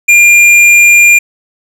triangle tone with hard clipping, 2400 Hz, D7, 37 cents sharp, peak -3 dBFS, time 0.08-1.19 s, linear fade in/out 10 ms, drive 12 dB, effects none

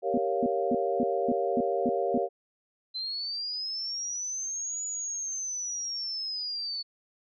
sine chord, G half-diminished seventh, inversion none, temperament equal, 392 / 466.2 / 554.4 / 698.5 Hz, G4 / Bb4 / Db5 / F5, 0 / 0 / 0 / 0 cents, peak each -31 dBFS, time 0.02-2.29 s, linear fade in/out 50 ms
sine tone bursts, 246.9 Hz, B3, in tune, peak -24 dBFS, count 8, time 0.14-2.178 s, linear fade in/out 2 ms, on 36 ms, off 250 ms
sine linear two-way sweep, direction up then down, 4048 to 6900 to 4432 Hz, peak -31 dBFS, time 2.94-6.83 s, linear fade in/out 20 ms, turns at 4.85 s
effects none

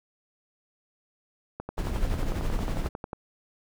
click train, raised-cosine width 1 ms, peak -20 dBFS, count 18, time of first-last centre 1.6-3.132 s, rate 11.1 Hz
brown noise with tremolo, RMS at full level -26 dBFS, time 1.77-2.89 s, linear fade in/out 20 ms, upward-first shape sine, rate 12 Hz, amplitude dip 45%
effects none

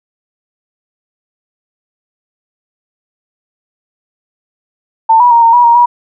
sine tone with pitch steps, 897 / 973 / 935 / 919 / 968 / 938 / 964 Hz, A5 / B5 / A#5 / A#5 / B5 / A#5 / B5, +33 / -26 / +5 / -25 / -35 / +11 / -42 cents, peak -3 dBFS, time 5.09-5.86 s, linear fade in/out 10 ms, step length 110 ms, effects none

